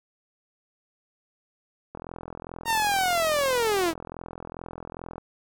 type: click train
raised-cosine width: 1 ms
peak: -23 dBFS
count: 138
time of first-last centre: 1.95-5.181 s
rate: 42.4 Hz
type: linear sweep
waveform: sawtooth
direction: down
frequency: 932.3 to 311.1 Hz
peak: -18 dBFS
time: 2.65-3.94 s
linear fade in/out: 50 ms
effects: none